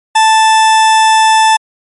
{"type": "tone", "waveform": "40% pulse", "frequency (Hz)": 880, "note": "A5", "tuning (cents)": 0, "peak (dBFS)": -4, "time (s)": [0.15, 1.57], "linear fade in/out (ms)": 10, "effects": ["MP3 48 kbps"]}